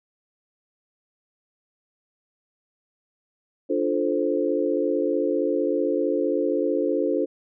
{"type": "chord", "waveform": "sine", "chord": "D minor seventh", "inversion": "none", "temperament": "equal", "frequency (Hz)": [293.7, 349.2, 440, 523.3], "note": ["D4", "F4", "A4", "C5"], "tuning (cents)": [0, 0, 0, 0], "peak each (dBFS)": -26, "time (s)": [3.69, 7.26], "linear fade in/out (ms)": 20, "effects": []}